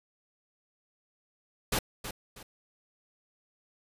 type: noise with echo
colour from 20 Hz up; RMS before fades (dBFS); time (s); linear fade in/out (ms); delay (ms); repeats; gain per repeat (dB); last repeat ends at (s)
pink; -28; 1.72-1.79; 5; 320; 2; -10; 2.43
effects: resampled to 32000 Hz